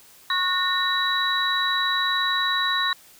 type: tone cluster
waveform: sine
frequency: 1097 / 1455 / 1834 / 3907 Hz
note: C#6 / F#6 / A#6 / B7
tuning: -18 / -29 / -29 / -19 cents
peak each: -25 / -31 / -26 / -24 dBFS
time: 0.3-2.93 s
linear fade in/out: 2 ms
effects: white hiss -51 dBFS RMS until 3.19 s